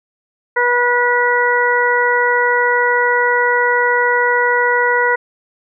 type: harmonic tone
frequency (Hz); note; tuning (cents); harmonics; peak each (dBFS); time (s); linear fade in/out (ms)
486.5; B4; -26; 1 / 2 / 3 / 4; -17 / -17 / -17 / -17; 0.56-5.16; 10
effects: none